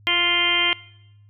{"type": "harmonic tone with a mistuned harmonic", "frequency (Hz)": 349.2, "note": "F4", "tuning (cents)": 0, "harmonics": [1, 2, 3, 4, 5, 6, 7, 8, 9], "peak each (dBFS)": [-32, -33, -29, -32, -33, -22, -27, -27, -21], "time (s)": [0.07, 0.73], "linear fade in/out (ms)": 0, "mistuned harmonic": 1, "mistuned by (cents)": -21, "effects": ["noise-tail reverb RT60 0.9 s tail -22 dB re dry", "added 103 Hz sine -48 dBFS peak until 1.29 s"]}